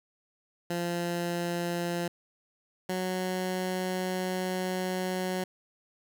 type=tone pair in turn; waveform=15% pulse; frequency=173 / 184.58 Hz; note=F3 / F#3; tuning=-16 / -4 cents; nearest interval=minor second; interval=112 cents; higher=second; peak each=-23 dBFS; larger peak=neither; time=0.7-2.08 / 2.89-5.44 s; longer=second; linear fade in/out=5 ms; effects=none